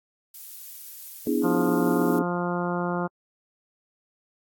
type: noise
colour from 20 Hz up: violet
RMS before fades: -40 dBFS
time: 0.34-2.19 s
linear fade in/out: 5 ms
type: chord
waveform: sine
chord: E dominant seventh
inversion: second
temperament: equal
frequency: 246.9 / 293.7 / 329.6 / 415.3 Hz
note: B3 / D4 / E4 / G#4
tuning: 0 / 0 / 0 / 0 cents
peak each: -26 / -26 / -28 / -27 dBFS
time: 1.27-2.22 s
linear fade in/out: 2 ms
type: harmonic tone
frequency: 175.8 Hz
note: F3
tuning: 12 cents sharp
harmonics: 1 / 2 / 3 / 4 / 5 / 6 / 7 / 8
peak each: -28 / -31 / -33 / -34 / -35 / -36 / -36 / -37 dBFS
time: 1.43-3.08 s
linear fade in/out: 20 ms
effects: AAC 64 kbps